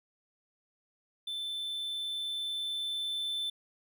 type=tone with level ramp; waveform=triangle; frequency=3531 Hz; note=A7; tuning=5 cents sharp; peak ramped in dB=-33 to -30 dBFS; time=1.27-3.5 s; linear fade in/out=5 ms; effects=none